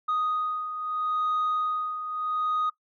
sine beating tone pair, 1244.5 / 1245.27 Hz, D#6 / D#6, 0 / +1 cents, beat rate 0.77 Hz, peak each -25 / -31 dBFS, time 0.08-2.7 s, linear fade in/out 10 ms, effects noise-tail reverb RT60 0.1 s tail -19 dB re dry + tanh soft clip ceiling -21 dBFS

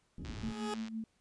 pink low-pass noise, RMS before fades -43 dBFS, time 0.18-0.52 s, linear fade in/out 2 ms, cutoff 310 Hz, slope 24 dB/octave
20% pulse tone with exponential growth, 419.5 Hz, G#4, 17 cents sharp, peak -29 dBFS, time 0.18-0.74 s, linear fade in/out 2 ms, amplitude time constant 120 ms
click train, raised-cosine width 0.2 ms, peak -32 dBFS, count 70, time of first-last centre 0.25-0.883 s, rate 109 Hz
sine tone with tremolo, 222.5 Hz, A3, 20 cents sharp, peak -35 dBFS, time 0.43-1.04 s, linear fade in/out 2 ms, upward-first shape sine, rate 5.9 Hz, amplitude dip 60%
effects pink hiss -74 dBFS RMS until 1.2 s + resampled to 22050 Hz

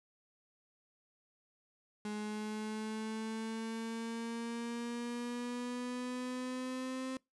35% pulse exponential sweep, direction up, 209.7 to 261.6 Hz, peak -36 dBFS, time 2.05-7.17 s, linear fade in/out 2 ms, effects noise-tail reverb RT60 0.2 s tail -24 dB re dry + resampled to 24000 Hz

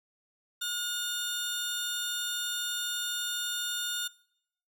sawtooth tone pair together, 1436 / 3616 Hz, F6 / A7, +48 / +47 cents, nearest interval octave + major third, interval 1599 cents, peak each -32 / -30 dBFS, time 0.61-4.08 s, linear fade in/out 10 ms, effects noise-tail reverb RT60 0.7 s tail -23 dB re dry

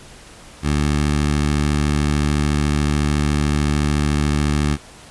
15% pulse tone with notch filter, 73.8 Hz, D2, 9 cents sharp, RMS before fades -18 dBFS, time 0.62-4.78 s, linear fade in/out 50 ms, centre 660 Hz, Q 1.8, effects pink hiss -42 dBFS RMS until 5.1 s + resampled to 24000 Hz

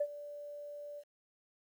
sine tone with ADSR envelope, 583 Hz, D5, 13 cents flat, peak -27 dBFS, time 0-1.04 s, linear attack 8 ms, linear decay 58 ms, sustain -16 dB, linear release 57 ms, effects tanh soft clip ceiling -23 dBFS + 11-bit

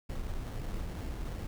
brown noise with sample-and-hold, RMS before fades -37 dBFS, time 0.09-1.47 s, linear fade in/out 5 ms, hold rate 2450 Hz, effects none

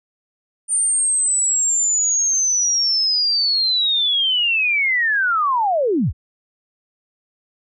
sine linear sweep, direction down, 9080 to 38.44 Hz, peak -15 dBFS, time 0.68-6.13 s, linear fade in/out 50 ms, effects none

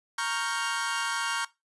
sawtooth chord, G half-diminished seventh, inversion first, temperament equal, 932.3 / 1108.7 / 1396.9 / 1568 Hz, Bb5 / Db6 / F6 / G6, 0 / 0 / 0 / 0 cents, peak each -30 dBFS, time 0.18-1.45 s, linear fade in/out 5 ms, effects noise-tail reverb RT60 0.2 s tail -18 dB re dry + resampled to 24000 Hz

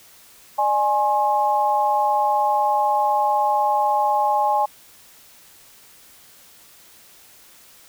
sine tone with amplitude modulation, 835 Hz, G#5, 9 cents sharp, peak -12 dBFS, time 0.58-4.66 s, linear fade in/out 10 ms, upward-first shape sine, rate 236 Hz, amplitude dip 90%, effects white hiss -49 dBFS RMS until 7.88 s

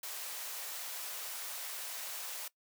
white high-pass noise, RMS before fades -42 dBFS, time 0.03-2.48 s, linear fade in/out 5 ms, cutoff 500 Hz, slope 24 dB/octave, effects noise-tail reverb RT60 0.1 s tail -20 dB re dry

